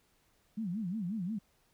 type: tone with vibrato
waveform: sine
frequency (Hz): 196.9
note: G3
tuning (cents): +8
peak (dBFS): -33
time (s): 0.57-1.39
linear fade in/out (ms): 10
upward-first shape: sine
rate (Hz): 5.6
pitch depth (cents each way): 250
effects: pink hiss -71 dBFS RMS until 1.73 s